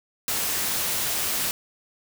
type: noise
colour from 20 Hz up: white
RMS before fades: -26 dBFS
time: 0.28-1.51 s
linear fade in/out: 0 ms
effects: none